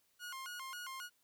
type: tone with vibrato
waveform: sawtooth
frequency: 1239 Hz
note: D#6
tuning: 8 cents flat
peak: -40 dBFS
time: 0.19-1.1 s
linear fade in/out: 50 ms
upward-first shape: square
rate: 3.7 Hz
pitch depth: 270 cents each way
effects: white hiss -75 dBFS RMS until 1.23 s